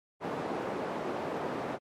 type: band-pass noise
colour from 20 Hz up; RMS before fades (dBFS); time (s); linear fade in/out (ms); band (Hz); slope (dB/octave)
white; -35; 0.2-1.79; 50; 210 to 680; 12
effects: MP3 64 kbps